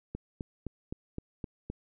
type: click train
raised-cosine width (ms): 3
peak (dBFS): -23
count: 7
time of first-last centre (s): 0.15-1.7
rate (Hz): 3.87
effects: none